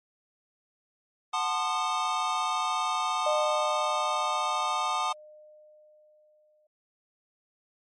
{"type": "chord", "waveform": "square", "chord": "F# diminished seventh", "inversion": "none", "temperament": "equal with one note detuned", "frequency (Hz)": [740, 880, 1046.5, 1221], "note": ["F#5", "A5", "C6", "Eb6"], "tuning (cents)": [0, 0, 0, -33], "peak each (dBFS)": [-34, -33, -35, -30], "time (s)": [1.33, 5.13], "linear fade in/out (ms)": 10}
{"type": "tone with exponential decay", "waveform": "sine", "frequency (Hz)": 608, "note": "D#5", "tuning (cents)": -40, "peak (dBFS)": -24, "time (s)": [3.26, 6.67], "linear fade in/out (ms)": 5, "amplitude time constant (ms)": 740}
{"effects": ["low-pass 7000 Hz 12 dB/octave", "MP3 48 kbps"]}